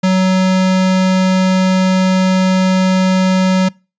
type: tone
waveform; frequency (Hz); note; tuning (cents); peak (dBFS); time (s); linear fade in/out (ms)
square; 186.9; F#3; +18; -10; 0.03-3.69; 10
effects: noise-tail reverb RT60 0.3 s tail -25 dB re dry + resampled to 16000 Hz